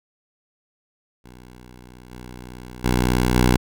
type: tone with level steps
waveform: 10% pulse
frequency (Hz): 61.74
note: B1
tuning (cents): 0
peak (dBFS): -34 / -28 / -9 / -6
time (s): 1.24-3.57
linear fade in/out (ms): 10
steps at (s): 2.11 / 2.84 / 3.35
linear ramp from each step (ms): 10
effects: none